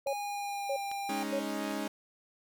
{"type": "tone bursts", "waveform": "sine", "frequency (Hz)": 554, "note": "C#5", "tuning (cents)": -1, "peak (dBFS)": -30, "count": 3, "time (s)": [0.06, 1.396], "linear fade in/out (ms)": 5, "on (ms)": 72, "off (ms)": 560}
{"type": "tone with pitch glide", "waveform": "square", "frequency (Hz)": [820, 798], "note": ["G#5", "G5"], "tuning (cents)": [-22, 31], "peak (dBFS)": -35, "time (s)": [0.07, 1.23], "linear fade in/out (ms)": 0, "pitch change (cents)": -47, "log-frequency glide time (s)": [0.17, 0.77]}
{"type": "clicks", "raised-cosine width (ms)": 0.2, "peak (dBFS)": -27, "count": 2, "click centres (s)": [0.915, 1.713]}
{"type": "chord", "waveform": "sawtooth", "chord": "Ab suspended fourth", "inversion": "none", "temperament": "equal", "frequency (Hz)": [207.7, 277.2, 311.1], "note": ["Ab3", "Db4", "Eb4"], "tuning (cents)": [0, 0, 0], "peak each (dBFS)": -34, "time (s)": [1.09, 1.88], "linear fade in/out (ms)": 5}
{"effects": []}